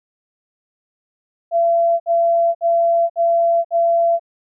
sine tone bursts, 677 Hz, E5, 46 cents sharp, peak -12 dBFS, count 5, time 1.51-4.196 s, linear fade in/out 50 ms, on 490 ms, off 59 ms, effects none

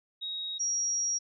sine tone pair in turn, 3784 / 5670 Hz, A#7 / F8, +25 / +25 cents, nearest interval perfect fifth, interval 700 cents, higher second, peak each -33 / -27 dBFS, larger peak second, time 0.21-0.59 / 0.59-1.19 s, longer second, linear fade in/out 20 ms, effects none

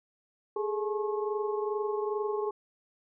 sine tone cluster, 414.8 / 437.2 / 854 / 1084 Hz, G#4 / A4 / G#5 / C#6, -2 / -11 / +48 / -39 cents, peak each -30 / -36 / -39 / -39 dBFS, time 0.56-2.51 s, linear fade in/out 5 ms, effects none

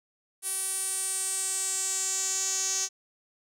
sawtooth tone with band-pass filter sweep, 382.6 Hz, G4, 42 cents flat, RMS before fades -30 dBFS, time 0.42-2.89 s, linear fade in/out 50 ms, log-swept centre 10000 to 6400 Hz, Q 5.9, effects none

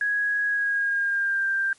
sine tone with pitch glide, 1661.2 to 1582.5 Hz, G#6 to G6, 0 to +16 cents, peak -21 dBFS, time 0.01-1.73 s, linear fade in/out 2 ms, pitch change -84 cents, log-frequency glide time 0.46-1.46 s, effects white hiss -57 dBFS RMS until 1.78 s + MP3 48 kbps

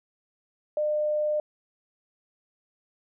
sine tone, 603 Hz, D5, 46 cents sharp, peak -23 dBFS, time 0.77-1.4 s, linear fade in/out 2 ms, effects none

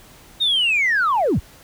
sine linear sweep, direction down, 3754 to 32.97 Hz, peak -14 dBFS, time 0.4-1.4 s, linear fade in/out 20 ms, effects tanh soft clip ceiling -12 dBFS + pink hiss -47 dBFS RMS until 1.63 s

